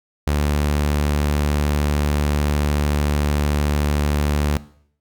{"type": "tone", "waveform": "sawtooth", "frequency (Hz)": 73.42, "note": "D2", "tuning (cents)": 0, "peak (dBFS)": -13, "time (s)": [0.27, 4.57], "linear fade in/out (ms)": 0, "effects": ["noise-tail reverb RT60 0.6 s tail -18 dB re dry"]}